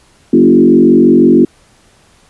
sine tone with frequency modulation, 293.7 Hz, D4, in tune, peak -3 dBFS, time 0.33-1.45 s, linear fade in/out 5 ms, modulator 46 Hz, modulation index 1.8, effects pink hiss -48 dBFS RMS until 2.29 s + resampled to 24000 Hz

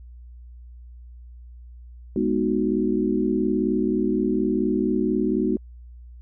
sine chord, G# minor seventh, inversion none, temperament equal, 207.7 / 246.9 / 311.1 / 370 Hz, G#3 / B3 / D#4 / F#4, 0 / 0 / 0 / 0 cents, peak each -25 dBFS, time 2.16-5.57 s, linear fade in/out 2 ms, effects added 60 Hz sine -40 dBFS peak until 6.21 s

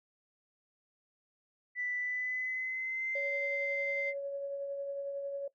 sine tone with pitch glide, 1980 to 2080 Hz, B6 to C7, +4 to -11 cents, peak -33 dBFS, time 1.75-4.14 s, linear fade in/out 50 ms, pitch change +85 cents, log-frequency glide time 1.98-3.12 s
sine tone with tremolo, 559 Hz, C#5, 14 cents sharp, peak -33 dBFS, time 3.15-5.48 s, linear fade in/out 5 ms, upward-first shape triangle, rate 11 Hz, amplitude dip 35%
effects noise-tail reverb RT60 0.1 s tail -17 dB re dry + tanh soft clip ceiling -23 dBFS

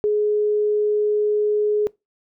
sine tone, 420 Hz, G#4, 19 cents sharp, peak -16 dBFS, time 0.04-1.87 s, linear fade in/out 0 ms, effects noise-tail reverb RT60 0.2 s tail -22 dB re dry

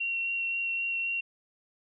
sine tone with vibrato, 2738 Hz, F7, 35 cents flat, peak -28 dBFS, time 0-1.21 s, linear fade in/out 10 ms, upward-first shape sine, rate 3.8 Hz, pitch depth 10 cents each way, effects none

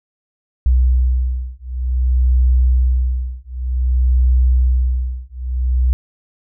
sine beating tone pair, 62.5 / 63.04 Hz, B1 / B1, +21 / +36 cents, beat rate 0.54 Hz, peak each -15 dBFS, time 0.66-5.93 s, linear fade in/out 0 ms, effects none

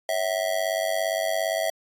square tone with amplitude modulation, 654 Hz, E5, 14 cents flat, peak -20 dBFS, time 0.09-1.7 s, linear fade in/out 2 ms, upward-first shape sine, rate 97.4 Hz, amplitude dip 90%, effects AAC 64 kbps

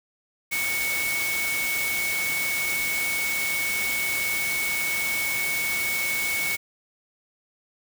sine tone in noise, 2220 Hz, C#7, 2 cents sharp, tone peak -25 dBFS, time 0.51-6.57 s, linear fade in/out 20 ms, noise white, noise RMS -30 dBFS, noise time 0.51-6.57 s, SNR +2 dB, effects none

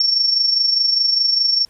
sine tone with amplitude modulation, 5460 Hz, F8, 40 cents flat, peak -11 dBFS, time 0-1.65 s, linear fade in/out 2 ms, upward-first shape sine, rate 24.9 Hz, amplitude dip 55%, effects pink hiss -56 dBFS RMS until 1.69 s + resampled to 32000 Hz

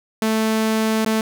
sawtooth tone with dropouts, 220 Hz, A3, in tune, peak -13 dBFS, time 0.22-1.21 s, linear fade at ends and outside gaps 2 ms, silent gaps 1.049-1.061 s, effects none

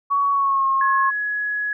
sine tone with pitch glide, 1123 to 1078.5 Hz, C#6 to C#6, +22 to -48 cents, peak -16 dBFS, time 0.1-1.11 s, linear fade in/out 20 ms, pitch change -70 cents, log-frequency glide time 0.31-0.66 s
sine tone, 1682 Hz, G#6, 22 cents sharp, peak -21 dBFS, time 0.81-1.73 s, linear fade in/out 2 ms
effects none

